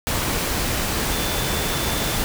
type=tone in noise; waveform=sine; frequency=3520 Hz; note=A7; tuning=in tune; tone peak=-33 dBFS; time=1.12-2.16 s; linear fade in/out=0 ms; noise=pink; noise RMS=-23 dBFS; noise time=0.07-2.24 s; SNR=-13 dB; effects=none